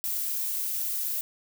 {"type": "noise", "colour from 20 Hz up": "violet", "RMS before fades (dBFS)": -30, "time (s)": [0.04, 1.21], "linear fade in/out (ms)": 0, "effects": []}